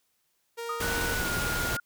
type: tone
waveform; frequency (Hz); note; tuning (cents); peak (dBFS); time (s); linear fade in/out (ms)
sawtooth; 466.2; A#4; 0; -30; 0.57-1.15; 20
type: tone with exponential decay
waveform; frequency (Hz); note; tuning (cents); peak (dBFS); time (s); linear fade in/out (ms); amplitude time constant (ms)
sine; 1242; D#6; -3; -28; 0.69-1.08; 5; 83
type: noise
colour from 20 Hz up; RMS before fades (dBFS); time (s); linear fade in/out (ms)
pink; -31; 0.8-1.77; 5
type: tone with pitch glide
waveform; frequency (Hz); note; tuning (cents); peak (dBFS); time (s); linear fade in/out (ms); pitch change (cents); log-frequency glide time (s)
sine; 1480 to 1420.5; F#6 to F6; 0 to +29; -31; 0.82-1.8; 5; -71; 1.18-1.28
effects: white hiss -73 dBFS RMS until 1.85 s